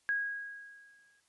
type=tone with exponential decay; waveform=sine; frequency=1645 Hz; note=G#6; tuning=17 cents flat; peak=-27 dBFS; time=0.09-1.2 s; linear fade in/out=0 ms; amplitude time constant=240 ms; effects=white hiss -72 dBFS RMS until 1.28 s + resampled to 24000 Hz